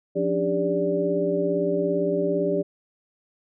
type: tone cluster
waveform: sine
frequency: 175.7 / 279.8 / 297.4 / 400.9 / 582 Hz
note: F3 / C#4 / D4 / G4 / D5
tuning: +11 / +16 / +22 / +39 / -16 cents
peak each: -29 / -33 / -29 / -24 / -26 dBFS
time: 0.15-2.63 s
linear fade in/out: 20 ms
effects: none